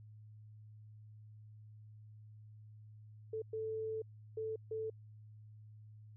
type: tone bursts at uneven times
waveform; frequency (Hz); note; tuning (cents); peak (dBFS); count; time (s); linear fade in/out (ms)
sine; 440; A4; 0; -37; 4; 3.33-3.42 / 3.53-4.02 / 4.37-4.56 / 4.71-4.9; 5
effects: added 107 Hz sine -53 dBFS peak until 6.16 s